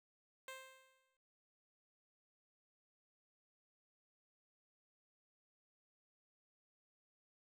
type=tone with exponential decay; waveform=10% pulse; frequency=525 Hz; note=C5; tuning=6 cents sharp; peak=-38 dBFS; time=0.48-1.17 s; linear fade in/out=2 ms; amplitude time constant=150 ms; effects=none